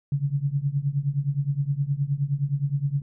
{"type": "tone with tremolo", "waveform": "sine", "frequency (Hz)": 141.1, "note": "C#3", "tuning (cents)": 31, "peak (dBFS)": -18, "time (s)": [0.12, 3.02], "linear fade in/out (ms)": 2, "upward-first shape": "triangle", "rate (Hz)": 9.6, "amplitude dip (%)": 95, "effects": []}